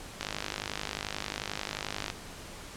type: click train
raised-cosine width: 0.2 ms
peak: -15 dBFS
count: 98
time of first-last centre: 0.21-2.101 s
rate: 51.3 Hz
effects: pink hiss -45 dBFS RMS until 2.76 s + low-pass 10000 Hz 12 dB/octave